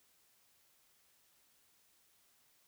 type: silence
effects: white hiss -71 dBFS RMS until 2.67 s